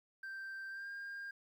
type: tone with pitch glide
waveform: sine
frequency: 1568 to 1606.5 Hz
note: G6 to G6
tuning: 0 to +42 cents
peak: -40 dBFS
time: 0.23-1.31 s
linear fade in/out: 5 ms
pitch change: +42 cents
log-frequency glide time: 0.7-0.89 s
effects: tanh soft clip ceiling -42 dBFS + 12-bit